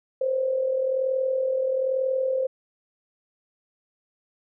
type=tone with amplitude modulation; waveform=sine; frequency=523.3 Hz; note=C5; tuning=in tune; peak=-19 dBFS; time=0.21-2.47 s; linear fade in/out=5 ms; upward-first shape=sine; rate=41.1 Hz; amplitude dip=55%; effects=none